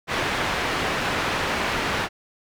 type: low-pass noise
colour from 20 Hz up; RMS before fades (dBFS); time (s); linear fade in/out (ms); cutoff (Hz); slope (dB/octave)
white; -25; 0.07-2.09; 50; 2100; 12
effects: none